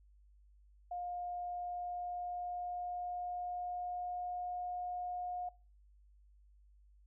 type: tone with pitch glide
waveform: sine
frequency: 710 to 717.8 Hz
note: F5 to F5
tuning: +28 to +47 cents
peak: -38 dBFS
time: 0.91-5.49 s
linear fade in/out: 5 ms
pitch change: +19 cents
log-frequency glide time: 1.46-4.59 s
effects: noise-tail reverb RT60 0.4 s tail -24 dB re dry + added 50 Hz sine -61 dBFS peak until 7.06 s